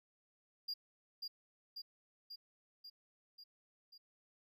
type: tone with echo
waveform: triangle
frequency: 4815 Hz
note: D8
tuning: 42 cents sharp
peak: -37 dBFS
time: 0.68-0.74 s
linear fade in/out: 10 ms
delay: 540 ms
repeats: 6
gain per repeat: -3 dB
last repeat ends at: 3.98 s
effects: none